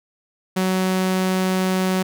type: tone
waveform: sawtooth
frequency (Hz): 186.7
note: F#3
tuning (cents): +16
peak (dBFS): -14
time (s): 0.56-2.03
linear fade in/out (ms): 10
effects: none